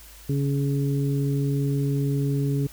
harmonic tone, 140 Hz, C#3, 18 cents sharp, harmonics 1 / 2 / 3, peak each -22 / -28 / -32 dBFS, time 0.29-2.67 s, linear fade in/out 5 ms, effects added 53 Hz sine -47 dBFS peak until 2.72 s + white hiss -48 dBFS RMS until 2.72 s

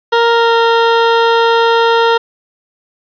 20% pulse tone with pitch glide, 465.9 to 461.3 Hz, A#4 to A#4, -1 to -18 cents, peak -3 dBFS, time 0.12-2.18 s, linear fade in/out 10 ms, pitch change -17 cents, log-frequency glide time 0.31-0.54 s, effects resampled to 11025 Hz + 7-bit

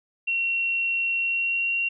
sine tone with pitch glide, 2732 to 2751 Hz, F7 to F7, -39 to -27 cents, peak -22 dBFS, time 0.27-1.89 s, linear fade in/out 10 ms, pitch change +12 cents, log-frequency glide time 1.19-1.72 s, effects none

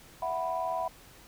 sine chord, E suspended second, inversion none, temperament equal, 659.3 / 740 / 987.8 Hz, E5 / F#5 / B5, 0 / 0 / 0 cents, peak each -33 dBFS, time 0.22-0.88 s, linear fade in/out 5 ms, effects tanh soft clip ceiling -20 dBFS + pink hiss -54 dBFS RMS until 1.27 s

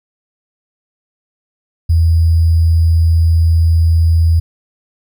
sine tone with sample-and-hold, 82.4 Hz, E2, in tune, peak -7 dBFS, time 1.89-4.4 s, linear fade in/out 10 ms, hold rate 4900 Hz, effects none

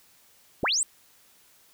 sine linear sweep, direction up, 108.7 to 8500 Hz, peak -22 dBFS, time 0.63-0.83 s, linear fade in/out 0 ms, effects white hiss -59 dBFS RMS until 1.73 s

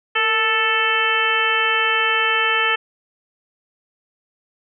harmonic tone with a mistuned harmonic, 440 Hz, A4, in tune, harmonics 1 / 2 / 3 / 4 / 5 / 6 / 7, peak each -27 / -27 / -22 / -21 / -25 / -22 / -24 dBFS, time 0.15-2.76 s, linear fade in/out 10 ms, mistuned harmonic 1, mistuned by +66 cents, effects none

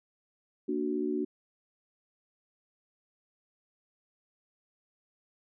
sine chord, Bb augmented, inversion none, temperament equal, 233.1 / 293.7 / 370 Hz, Bb3 / D4 / F#4, 0 / 0 / 0 cents, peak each -35 / -32 / -32 dBFS, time 0.68-1.25 s, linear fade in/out 10 ms, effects none

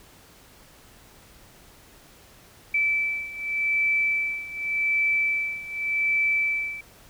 sine beating tone pair, 2318 / 2318.86 Hz, D7 / D7, -23 / -23 cents, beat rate 0.86 Hz, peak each -27 / -24 dBFS, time 2.74-6.81 s, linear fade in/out 5 ms, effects pink hiss -52 dBFS RMS until 7.09 s

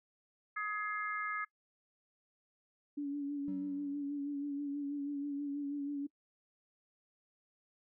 harmonic tone, 420 Hz, G#4, 19 cents sharp, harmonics 3 / 4 / 5, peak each -38 / -40 / -42 dBFS, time 0.56-1.45 s, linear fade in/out 10 ms
sine tone with vibrato, 285.3 Hz, C#4, 50 cents sharp, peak -35 dBFS, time 2.97-6.07 s, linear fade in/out 10 ms, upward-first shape sine, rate 6.2 Hz, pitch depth 33 cents each way
triangle tone with exponential decay, 189.8 Hz, F#3, 44 cents sharp, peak -39 dBFS, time 3.48-4.45 s, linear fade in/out 0 ms, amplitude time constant 210 ms
effects noise-tail reverb RT60 0.1 s tail -23 dB re dry

